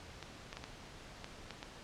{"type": "clicks", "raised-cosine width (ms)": 0.2, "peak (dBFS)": -26, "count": 7, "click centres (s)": [0.227, 0.529, 0.57, 0.64, 1.244, 1.507, 1.629], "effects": ["pink hiss -52 dBFS RMS until 1.83 s", "low-pass 6000 Hz 12 dB/octave"]}